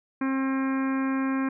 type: harmonic tone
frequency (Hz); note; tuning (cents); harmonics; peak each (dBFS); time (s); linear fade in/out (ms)
267.1; C4; +36; 1 / 2 / 3 / 4 / 5 / 6 / 7 / 8 / 9; -24 / -39 / -42 / -35 / -41 / -38 / -44 / -45 / -44; 0.21-1.49; 5
effects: none